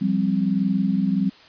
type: chord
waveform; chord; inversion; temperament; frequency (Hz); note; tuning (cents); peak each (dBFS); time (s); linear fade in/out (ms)
sine; F suspended second; none; equal; 174.61 / 196 / 261.6; F3 / G3 / C4; 0 / 0 / 0; -25 / -20 / -25; 0.01-1.3; 10
effects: white hiss -48 dBFS RMS until 1.48 s + resampled to 11025 Hz